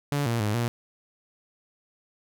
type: tone with pitch steps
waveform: sawtooth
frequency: 143.7 / 116.9 / 105.2 / 118.6 Hz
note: D3 / A#2 / G#2 / A#2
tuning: -37 / +5 / +23 / +30 cents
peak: -20 dBFS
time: 0.12-0.68 s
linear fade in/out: 0 ms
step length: 140 ms
effects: none